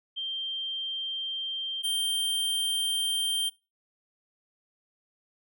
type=tone pair in turn; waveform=sine / square; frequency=3160 / 3160 Hz; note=G7 / G7; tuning=+13 / +13 cents; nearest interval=unison; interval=0 cents; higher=neither; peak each=-30 / -26 dBFS; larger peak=second; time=0.16-1.83 / 1.83-3.5 s; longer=neither; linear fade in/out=20 ms; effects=noise-tail reverb RT60 0.3 s tail -24 dB re dry